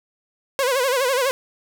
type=tone with vibrato; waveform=sawtooth; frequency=520 Hz; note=C5; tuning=11 cents flat; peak=-14 dBFS; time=0.59-1.31 s; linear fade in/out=0 ms; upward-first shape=sine; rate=12 Hz; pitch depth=120 cents each way; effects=none